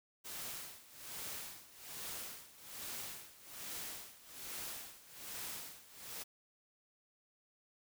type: noise with tremolo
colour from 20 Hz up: white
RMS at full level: -44 dBFS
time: 0.24-6.24 s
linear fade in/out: 20 ms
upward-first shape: sine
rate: 1.2 Hz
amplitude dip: 85%
effects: none